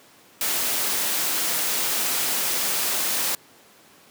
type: noise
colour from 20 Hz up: white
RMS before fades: -24 dBFS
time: 0.41-3.35 s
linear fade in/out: 2 ms
effects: pink hiss -52 dBFS RMS until 4.1 s + high-pass 200 Hz 12 dB/octave